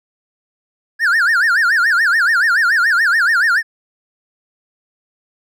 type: tone with vibrato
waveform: triangle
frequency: 1600 Hz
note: G6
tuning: 35 cents sharp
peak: -9 dBFS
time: 0.99-3.63 s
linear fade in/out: 50 ms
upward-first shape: sine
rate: 7 Hz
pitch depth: 260 cents each way
effects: none